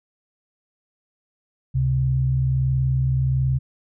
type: tone pair together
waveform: sine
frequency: 69.13 / 130.5 Hz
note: C#2 / C3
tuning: -4 / -4 cents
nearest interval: major seventh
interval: 1100 cents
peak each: -25 / -18 dBFS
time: 1.74-3.59 s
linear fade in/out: 20 ms
effects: none